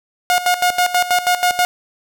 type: tone with tremolo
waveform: sawtooth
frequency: 718 Hz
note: F5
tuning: 48 cents sharp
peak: -8 dBFS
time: 0.3-1.65 s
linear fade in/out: 0 ms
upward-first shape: square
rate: 6.2 Hz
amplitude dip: 75%
effects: none